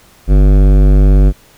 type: tone with hard clipping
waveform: sine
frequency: 49 Hz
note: G1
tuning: in tune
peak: -6 dBFS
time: 0.27-1.33 s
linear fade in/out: 50 ms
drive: 16 dB
effects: pink hiss -45 dBFS RMS until 1.57 s

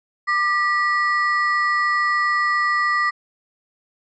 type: ring-modulated tone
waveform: triangle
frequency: 1568 Hz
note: G6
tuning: in tune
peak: -12 dBFS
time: 0.27-3.11 s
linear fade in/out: 20 ms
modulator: 375 Hz
effects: resampled to 16000 Hz

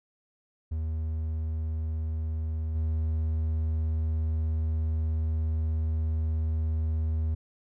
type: tone with level steps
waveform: triangle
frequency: 79.2 Hz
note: D#2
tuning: 31 cents sharp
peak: -26 / -23 dBFS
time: 0.71-7.35 s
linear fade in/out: 10 ms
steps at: 2.75 s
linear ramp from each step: 5 ms
effects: none

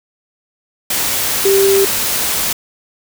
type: tone in noise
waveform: sine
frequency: 392 Hz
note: G4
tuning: in tune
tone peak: -9 dBFS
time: 1.45-1.85 s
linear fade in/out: 5 ms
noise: white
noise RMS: -17 dBFS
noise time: 0.9-2.53 s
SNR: +5 dB
effects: none

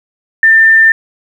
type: tone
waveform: sine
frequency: 1792 Hz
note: A6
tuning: 31 cents sharp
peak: -3 dBFS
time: 0.43-0.92 s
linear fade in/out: 2 ms
effects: 7-bit

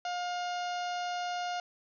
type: harmonic tone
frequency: 711 Hz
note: F5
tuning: 31 cents sharp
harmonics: 1 / 2 / 3 / 4 / 5 / 6 / 7 / 8 / 9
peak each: -33 / -41 / -49 / -45 / -50 / -49 / -51 / -53 / -54 dBFS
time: 0.05-1.6 s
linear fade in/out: 2 ms
effects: none

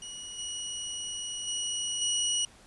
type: tone with level steps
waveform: 20% pulse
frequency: 2917 Hz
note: F#7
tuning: 25 cents flat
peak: -34 / -29 / -25 / -21 dBFS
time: 0.02-2.45 s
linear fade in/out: 2 ms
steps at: 0.38 / 1.47 / 2.01 s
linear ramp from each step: 10 ms
effects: pink hiss -56 dBFS RMS until 2.66 s + resampled to 24000 Hz

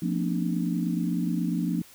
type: tone cluster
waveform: sine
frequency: 175.1 / 224.7 / 244.5 / 273.9 / 301.1 Hz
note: F3 / A3 / B3 / C#4 / D4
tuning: +5 / +37 / -17 / -21 / +43 cents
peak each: -27 / -32 / -33 / -34 / -32 dBFS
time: 0.02-1.82 s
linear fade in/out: 5 ms
effects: white hiss -52 dBFS RMS until 1.94 s

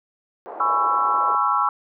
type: band-pass noise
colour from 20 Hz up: white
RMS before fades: -35 dBFS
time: 0.46-1.35 s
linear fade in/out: 0 ms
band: 380 to 870 Hz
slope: 24 dB/octave
type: chord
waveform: sine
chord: C# minor seventh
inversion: second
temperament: just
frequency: 831.5 / 997.9 / 1108.7 / 1330.5 Hz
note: G#5 / B5 / C#6 / E6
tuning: +2 / +18 / 0 / +16 cents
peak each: -25 / -24 / -22 / -21 dBFS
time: 0.6-1.69 s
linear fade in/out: 2 ms
effects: none

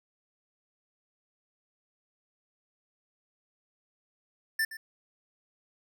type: tone with echo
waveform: square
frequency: 1777 Hz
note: A6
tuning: 17 cents sharp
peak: -26 dBFS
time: 4.59-4.65 s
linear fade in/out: 5 ms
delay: 120 ms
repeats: 1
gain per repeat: -14 dB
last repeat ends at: 4.77 s
effects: none

